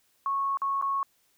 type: tone with dropouts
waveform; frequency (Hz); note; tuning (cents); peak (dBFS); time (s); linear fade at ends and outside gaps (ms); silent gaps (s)
sine; 1101; C#6; -12; -25; 0.26-1.03; 1; 0.572-0.618 / 0.814-0.824
effects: white hiss -68 dBFS RMS until 1.37 s